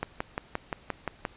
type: click train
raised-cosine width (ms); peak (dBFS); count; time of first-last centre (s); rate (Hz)
0.5; -14; 8; 0.03-1.252; 5.73
effects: pink hiss -55 dBFS RMS until 1.36 s + resampled to 8000 Hz